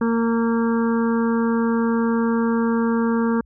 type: harmonic tone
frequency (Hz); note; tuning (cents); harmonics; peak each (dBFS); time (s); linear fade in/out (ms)
230.1; A#3; -22; 1 / 2 / 4 / 5 / 6 / 7; -18 / -24 / -30 / -32 / -34 / -35; 0.01-3.41; 5
effects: added 60 Hz sine -50 dBFS peak until 3.45 s